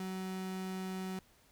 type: tone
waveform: 35% pulse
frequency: 187.7 Hz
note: F#3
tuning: 25 cents sharp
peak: -36 dBFS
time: 0-1.19 s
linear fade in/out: 2 ms
effects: pink hiss -66 dBFS RMS until 1.51 s